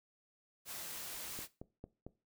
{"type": "noise", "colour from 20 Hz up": "white", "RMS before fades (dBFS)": -45, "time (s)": [0.65, 1.48], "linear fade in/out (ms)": 50}
{"type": "click train", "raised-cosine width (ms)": 2, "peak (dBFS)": -33, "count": 4, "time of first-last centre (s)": [1.39, 2.066], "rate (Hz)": 4.44}
{"effects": ["noise-tail reverb RT60 0.3 s tail -18 dB re dry"]}